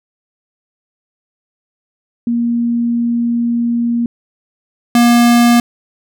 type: tone pair in turn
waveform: sine / square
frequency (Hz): 235.9 / 238.1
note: A#3 / A#3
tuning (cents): +21 / +37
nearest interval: unison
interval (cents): 16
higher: second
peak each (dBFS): -12 / -7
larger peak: second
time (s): 2.27-4.06 / 4.95-5.6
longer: first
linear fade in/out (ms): 2
effects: none